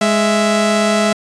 sawtooth tone pair together, 208.1 / 661.3 Hz, G#3 / E5, +4 / +5 cents, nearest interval octave + minor sixth, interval 2001 cents, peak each -11 dBFS, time 0.01-1.13 s, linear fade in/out 5 ms, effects resampled to 22050 Hz

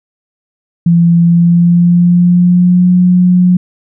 sine tone with pitch glide, 170 to 180.11 Hz, F3 to F#3, -46 to -46 cents, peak -4 dBFS, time 0.86-3.57 s, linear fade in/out 5 ms, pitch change +100 cents, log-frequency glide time 1.22-2.89 s, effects none

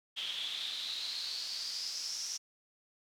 pink noise with band-pass filter sweep, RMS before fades -39 dBFS, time 0.16-2.38 s, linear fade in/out 20 ms, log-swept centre 3200 to 5800 Hz, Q 7.8, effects none

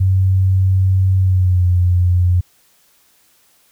sine tone with pitch glide, 94.6 to 89.34 Hz, F#2 to F2, +39 to +40 cents, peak -10 dBFS, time 0-2.41 s, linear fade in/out 10 ms, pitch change -99 cents, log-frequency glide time 1.18-1.68 s, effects white hiss -55 dBFS RMS until 3.71 s

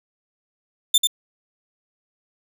sawtooth tone with echo, 3562 Hz, A7, 21 cents sharp, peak -9 dBFS, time 0.94-0.98 s, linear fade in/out 5 ms, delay 92 ms, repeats 1, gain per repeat -4 dB, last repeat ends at 1.072 s, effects none

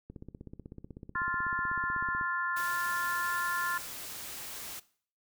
click train, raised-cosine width 3 ms, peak -31 dBFS, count 35, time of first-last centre 0.1-2.212 s, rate 16.1 Hz
harmonic tone, 349.2 Hz, F4, in tune, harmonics 3 / 4 / 5, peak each -34 / -34 / -34 dBFS, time 1.15-3.78 s, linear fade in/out 5 ms
white noise, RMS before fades -42 dBFS, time 2.56-4.8 s, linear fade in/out 10 ms
effects noise-tail reverb RT60 0.5 s tail -19 dB re dry

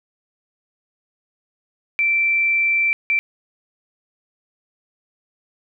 sine tone bursts at uneven times, 2341 Hz, D7, 6 cents flat, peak -15 dBFS, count 2, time 1.99-2.93 / 3.1-3.19 s, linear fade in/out 0 ms, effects none

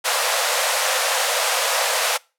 pink high-pass noise, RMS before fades -20 dBFS, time 0.04-2.18 s, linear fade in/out 20 ms, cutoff 480 Hz, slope 96 dB/octave, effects noise-tail reverb RT60 0.3 s tail -24 dB re dry + low-pass 12000 Hz 12 dB/octave

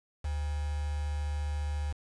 sine tone with quantisation, 73.8 Hz, D2, 9 cents sharp, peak -30 dBFS, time 0.24-1.93 s, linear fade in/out 10 ms, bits 7, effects resampled to 22050 Hz

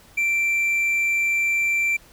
triangle tone, 2349 Hz, D7, in tune, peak -17 dBFS, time 0.17-1.97 s, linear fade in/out 10 ms, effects pink hiss -51 dBFS RMS until 2.12 s

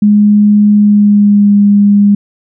sine tone with pitch glide, 207.7 to 203.4 Hz, G#3 to G#3, 0 to -36 cents, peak -3 dBFS, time 0.02-2.15 s, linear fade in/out 5 ms, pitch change -36 cents, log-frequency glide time 0.75-1.56 s, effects none

